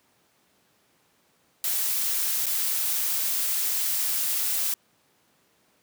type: noise with dropouts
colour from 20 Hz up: blue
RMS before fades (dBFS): -26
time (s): 1.64-4.74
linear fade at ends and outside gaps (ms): 2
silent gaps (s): 2.459-2.465
effects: pink hiss -65 dBFS RMS until 5.82 s + high-pass 150 Hz 12 dB/octave